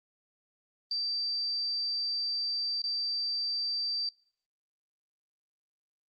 sine tone with dropouts, 4667 Hz, D8, 12 cents flat, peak -29 dBFS, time 0.91-4.09 s, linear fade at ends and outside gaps 2 ms, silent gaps 2.819-2.839 s, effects noise-tail reverb RT60 0.5 s tail -23 dB re dry + Opus 32 kbps

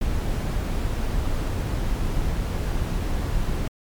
brown noise, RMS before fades -24 dBFS, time 0.01-3.68 s, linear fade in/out 5 ms, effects MP3 96 kbps

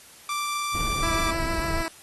sawtooth tone, 1174.7 Hz, D6, in tune, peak -23 dBFS, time 0.29-1.31 s, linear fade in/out 2 ms
brown noise, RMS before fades -30 dBFS, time 0.74-1.83 s, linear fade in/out 10 ms
10% pulse tone with vibrato, 329.5 Hz, E4, 1 cent flat, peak -20 dBFS, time 1.03-1.88 s, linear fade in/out 0 ms, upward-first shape triangle, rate 6.8 Hz, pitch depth 18 cents each way
effects white hiss -49 dBFS RMS until 2.02 s + AAC 32 kbps

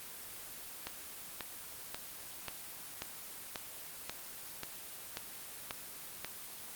click train, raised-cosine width 0.2 ms, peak -20 dBFS, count 11, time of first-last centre 0.87-6.246 s, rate 1.86 Hz, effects white hiss -47 dBFS RMS until 6.75 s + Opus 24 kbps

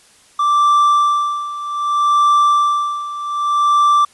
triangle tone with tremolo, 1173 Hz, D6, 2 cents flat, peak -7 dBFS, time 0.39-4.05 s, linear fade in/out 5 ms, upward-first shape sine, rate 0.64 Hz, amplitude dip 80%, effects white hiss -49 dBFS RMS until 4.13 s + resampled to 24000 Hz

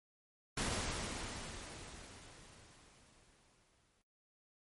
pink noise with exponential decay, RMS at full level -36 dBFS, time 0.57-4.02 s, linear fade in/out 5 ms, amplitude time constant 750 ms, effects noise-tail reverb RT60 0.2 s tail -20 dB re dry + MP3 48 kbps

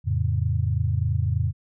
sine chord, F augmented, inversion none, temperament equal with one note detuned, 86.65 / 110 / 138.59 Hz, F2 / A2 / C#3, -13 / 0 / 0 cents, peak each -24 / -24 / -27 dBFS, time 0.04-1.53 s, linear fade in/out 50 ms, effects none

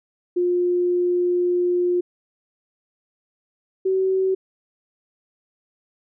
sine tone pair in turn, 355.1 / 379.2 Hz, F4 / F#4, +29 / +43 cents, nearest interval minor second, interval 114 cents, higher second, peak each -17 dBFS, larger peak neither, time 0.36-2.01 / 3.85-4.35 s, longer first, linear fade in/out 10 ms, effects none

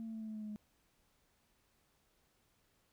sine tone with pitch steps, 225.6 / 223.4 / 221.2 / 219.1 / 216.9 / 214.8 / 212.7 / 210.6 Hz, A3 / A3 / A3 / A3 / A3 / A3 / G#3 / G#3, +44 / +27 / +9 / -7 / -25 / -41 / +42 / +24 cents, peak -40 dBFS, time 0-0.56 s, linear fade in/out 0 ms, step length 70 ms, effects tanh soft clip ceiling -38 dBFS + pink hiss -75 dBFS RMS until 2.92 s

